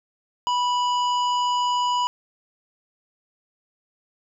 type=harmonic tone; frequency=983 Hz; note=B5; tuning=8 cents flat; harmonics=1 / 3 / 5 / 7; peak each=-20 / -29 / -38 / -40 dBFS; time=0.47-2.07 s; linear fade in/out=0 ms; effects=none